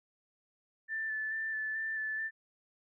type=tone with vibrato; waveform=sine; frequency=1760 Hz; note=A6; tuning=in tune; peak=-33 dBFS; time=0.88-2.31 s; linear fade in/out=50 ms; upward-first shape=square; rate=2.3 Hz; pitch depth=15 cents each way; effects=none